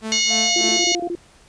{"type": "tone with tremolo", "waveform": "sawtooth", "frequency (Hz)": 220, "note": "A3", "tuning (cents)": 0, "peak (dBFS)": -21, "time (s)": [0.01, 0.87], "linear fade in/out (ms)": 50, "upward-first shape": "sine", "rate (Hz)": 3.3, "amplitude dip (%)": 90}
{"type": "harmonic tone", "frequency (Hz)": 725, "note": "F#5", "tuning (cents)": -35, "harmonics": [3, 4, 5, 6, 7, 8, 9, 10], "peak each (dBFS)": [-24, -23, -28, -22, -32, -23, -27, -36], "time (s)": [0.12, 0.95], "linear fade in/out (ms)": 0}
{"type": "tone with vibrato", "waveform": "sine", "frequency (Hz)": 698.5, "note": "F5", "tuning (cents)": 0, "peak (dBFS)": -27, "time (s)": [0.3, 1.09], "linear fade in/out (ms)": 10, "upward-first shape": "sine", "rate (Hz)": 7.9, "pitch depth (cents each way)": 13}
{"type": "tone bursts", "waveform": "sine", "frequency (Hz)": 346.3, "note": "F4", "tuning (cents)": -15, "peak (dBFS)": -22, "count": 8, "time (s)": [0.56, 1.152], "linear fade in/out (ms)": 2, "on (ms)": 53, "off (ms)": 24}
{"effects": ["pink hiss -51 dBFS RMS until 1.48 s", "resampled to 22050 Hz"]}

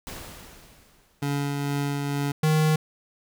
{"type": "noise with exponential decay", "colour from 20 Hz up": "pink", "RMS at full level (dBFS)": -36, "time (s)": [0.07, 1.64], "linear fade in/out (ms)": 0, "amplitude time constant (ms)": 340}
{"type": "tone with tremolo", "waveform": "25% pulse", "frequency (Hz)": 142.2, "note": "C#3", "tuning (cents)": 45, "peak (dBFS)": -20, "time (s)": [1.22, 2.32], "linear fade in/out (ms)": 5, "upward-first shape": "triangle", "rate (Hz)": 2.2, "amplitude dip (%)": 30}
{"type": "tone", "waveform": "square", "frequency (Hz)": 155.56, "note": "D#3", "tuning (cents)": 0, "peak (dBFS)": -19, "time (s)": [2.43, 2.76], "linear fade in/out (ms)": 5}
{"effects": []}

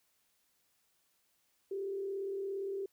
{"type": "tone with frequency modulation", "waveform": "sine", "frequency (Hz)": 392, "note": "G4", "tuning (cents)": 0, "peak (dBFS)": -35, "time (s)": [1.71, 2.86], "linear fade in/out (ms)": 5, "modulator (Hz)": 37.4, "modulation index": 0.43, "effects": ["white hiss -75 dBFS RMS until 2.92 s"]}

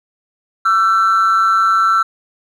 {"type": "tone with amplitude modulation", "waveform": "triangle", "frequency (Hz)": 1339, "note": "E6", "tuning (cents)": 27, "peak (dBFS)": -4, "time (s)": [0.65, 2.03], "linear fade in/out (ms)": 10, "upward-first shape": "sine", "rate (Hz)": 194, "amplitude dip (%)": 70, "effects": ["tanh soft clip ceiling -4 dBFS"]}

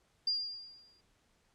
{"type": "tone with exponential decay", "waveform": "sine", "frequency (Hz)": 4803, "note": "D8", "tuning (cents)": 38, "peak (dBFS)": -27, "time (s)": [0.27, 1.01], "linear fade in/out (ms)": 5, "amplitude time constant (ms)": 160, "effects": ["pink hiss -72 dBFS RMS until 1.54 s", "low-pass 9000 Hz 12 dB/octave"]}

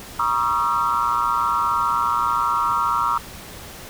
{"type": "tone cluster", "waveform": "sine", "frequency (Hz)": [949, 1110, 1229, 1349], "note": ["A#5", "C#6", "D#6", "E6"], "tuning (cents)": [31, 2, -22, 40], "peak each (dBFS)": -23, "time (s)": [0.19, 3.18], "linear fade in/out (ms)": 5, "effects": ["tanh soft clip ceiling -7 dBFS", "pink hiss -38 dBFS RMS until 3.89 s"]}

